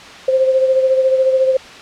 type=beating tone pair; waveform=sine; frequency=523.3 / 537.3 Hz; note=C5 / C5; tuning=0 / +46 cents; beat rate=14 Hz; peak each=-11 / -20 dBFS; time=0.28-1.57 s; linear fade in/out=5 ms; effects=white hiss -35 dBFS RMS until 1.81 s + low-pass 4000 Hz 12 dB/octave